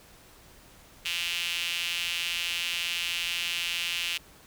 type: tone with high-pass filter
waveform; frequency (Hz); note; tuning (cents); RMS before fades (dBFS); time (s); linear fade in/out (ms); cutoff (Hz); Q
sawtooth; 172.3; F3; -23; -31; 1.05-4.18; 10; 2800; 4.2
effects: pink hiss -54 dBFS RMS until 4.46 s